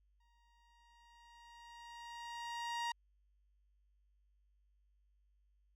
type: tone with exponential growth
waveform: sawtooth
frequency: 941 Hz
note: A#5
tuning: 16 cents sharp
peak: -32 dBFS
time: 0.2-2.92 s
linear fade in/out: 5 ms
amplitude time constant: 590 ms
effects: added 50 Hz sine -70 dBFS peak until 5.75 s + low-pass 6000 Hz 12 dB/octave